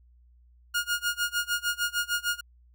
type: tone with tremolo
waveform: sawtooth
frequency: 1428 Hz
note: F6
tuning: 38 cents sharp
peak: -20 dBFS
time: 0.74-2.41 s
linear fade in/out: 10 ms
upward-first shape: sine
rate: 6.6 Hz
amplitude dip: 95%
effects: added 60 Hz sine -55 dBFS peak until 2.74 s